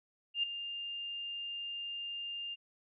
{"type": "tone with ADSR envelope", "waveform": "sine", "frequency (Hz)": 2804, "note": "F7", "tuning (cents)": 6, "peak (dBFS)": -27, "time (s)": [0.34, 2.56], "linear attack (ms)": 93, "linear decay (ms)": 4, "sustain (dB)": -11, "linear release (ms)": 30, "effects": []}